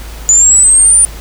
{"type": "linear sweep", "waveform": "sine", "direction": "up", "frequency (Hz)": [6950, 9400], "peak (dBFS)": -3, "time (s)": [0.29, 1.05], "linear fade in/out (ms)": 0, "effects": ["added 54 Hz sine -25 dBFS peak until 1.2 s", "pink hiss -32 dBFS RMS until 1.2 s"]}